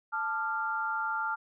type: tone cluster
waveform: sine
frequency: 880 / 1194 / 1387 Hz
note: A5 / D6 / F6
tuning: 0 / +28 / -12 cents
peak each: -34 / -39 / -31 dBFS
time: 0.12-1.36 s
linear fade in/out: 20 ms
effects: none